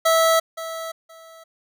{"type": "tone with echo", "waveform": "25% pulse", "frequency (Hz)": 653, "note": "E5", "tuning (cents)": -17, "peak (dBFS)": -11, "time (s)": [0.05, 0.4], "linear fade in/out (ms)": 10, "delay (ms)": 520, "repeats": 2, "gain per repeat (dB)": -14, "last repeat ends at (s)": 1.44, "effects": []}